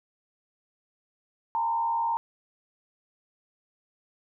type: tone with frequency modulation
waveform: sine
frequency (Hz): 920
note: A#5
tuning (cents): -23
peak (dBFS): -24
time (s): 1.55-2.17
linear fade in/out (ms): 0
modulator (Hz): 80.8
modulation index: 0.6
effects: none